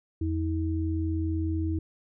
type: tone pair together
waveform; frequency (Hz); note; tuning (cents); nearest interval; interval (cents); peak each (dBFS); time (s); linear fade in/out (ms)
sine; 84.84 / 320.3; F2 / E4; -50 / -50; octave + major seventh; 2300; -27 / -30; 0.21-1.79; 5
effects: none